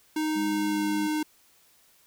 square tone with pitch glide, 310 to 306.3 Hz, D#4 to D#4, -6 to -27 cents, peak -26 dBFS, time 0.16-1.23 s, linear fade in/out 5 ms, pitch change -21 cents, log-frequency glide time 0.36-0.9 s
sine tone with vibrato, 203.6 Hz, G#3, 34 cents flat, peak -32 dBFS, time 0.35-1.08 s, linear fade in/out 20 ms, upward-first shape sine, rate 3.7 Hz, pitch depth 11 cents each way
effects white hiss -61 dBFS RMS until 2.06 s

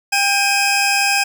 20% pulse tone pair together, 798 / 2538 Hz, G5 / D#7, +31 / +34 cents, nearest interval octave + minor sixth, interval 2003 cents, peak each -12 dBFS, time 0.12-1.24 s, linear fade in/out 10 ms, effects none

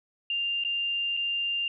sine tone with dropouts, 2794 Hz, F7, in tune, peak -26 dBFS, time 0.3-1.68 s, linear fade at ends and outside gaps 2 ms, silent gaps 0.638-0.648 / 1.168-1.172 s, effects none

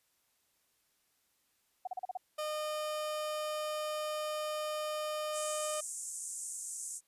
sine tone bursts, 740 Hz, F#5, in tune, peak -34 dBFS, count 6, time 1.85-2.173 s, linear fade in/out 5 ms, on 23 ms, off 37 ms
30% pulse tone, 610 Hz, D#5, 34 cents flat, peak -32 dBFS, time 2.38-5.81 s, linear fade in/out 10 ms
white band-pass noise, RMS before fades -42 dBFS, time 5.32-7.01 s, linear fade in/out 50 ms, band 6800 to 9300 Hz, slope 48 dB/octave
effects white hiss -75 dBFS RMS until 7.07 s + resampled to 32000 Hz

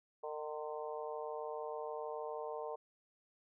harmonic tone with a mistuned harmonic, 152.2 Hz, D#3, 38 cents flat, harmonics 3 / 4 / 5 / 6 / 7, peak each -43 / -45 / -48 / -49 / -50 dBFS, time 0.23-2.76 s, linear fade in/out 10 ms, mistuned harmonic 7, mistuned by -35 cents, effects none

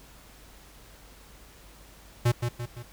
square tone with echo, 120 Hz, B2, 49 cents flat, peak -20 dBFS, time 2.25-2.32 s, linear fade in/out 10 ms, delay 170 ms, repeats 3, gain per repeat -6 dB, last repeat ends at 2.83 s, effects added 50 Hz sine -53 dBFS peak until 2.92 s + pink hiss -53 dBFS RMS until 2.92 s

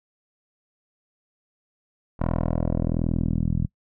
10% pulse tone with low-pass filter sweep, 41.2 Hz, E1, in tune, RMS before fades -24 dBFS, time 2.19-3.67 s, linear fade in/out 20 ms, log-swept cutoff 1100 to 160 Hz, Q 1.3, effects noise-tail reverb RT60 0.1 s tail -24 dB re dry

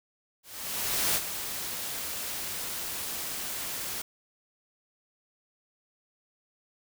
white noise with ADSR envelope, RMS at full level -26 dBFS, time 0.43-4.02 s, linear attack 720 ms, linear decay 52 ms, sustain -9 dB, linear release 6 ms, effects none

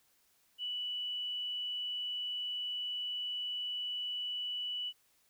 sine tone, 2960 Hz, F#7, in tune, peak -35 dBFS, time 0.58-4.93 s, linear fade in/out 50 ms, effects white hiss -71 dBFS RMS until 5.29 s

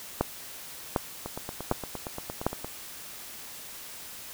two click trains, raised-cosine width 1 ms, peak -9 / -20 dBFS, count 4 / 13, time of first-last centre 0.21-2.466 / 1.26-2.646 s, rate 1.33 / 8.66 Hz, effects white hiss -43 dBFS RMS until 4.33 s

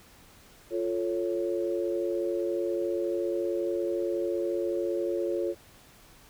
sine chord, F augmented, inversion none, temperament equal, 349.2 / 440 / 554.4 Hz, F4 / A4 / C#5, 0 / 0 / 0 cents, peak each -29 / -33 / -32 dBFS, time 0.7-5.55 s, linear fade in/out 50 ms, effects pink hiss -55 dBFS RMS until 6.29 s

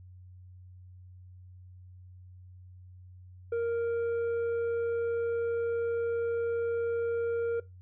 triangle tone with tanh clipping, 466.2 Hz, A#4, in tune, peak -28 dBFS, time 3.52-7.6 s, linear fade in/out 5 ms, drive 9 dB, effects noise-tail reverb RT60 0.2 s tail -20 dB re dry + added 91 Hz sine -48 dBFS peak until 7.81 s

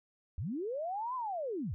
sine linear two-way sweep, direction up then down, 65.41 to 1047 to 65.41 Hz, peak -34 dBFS, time 0.38-1.74 s, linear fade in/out 0 ms, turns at 1.15 s, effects none

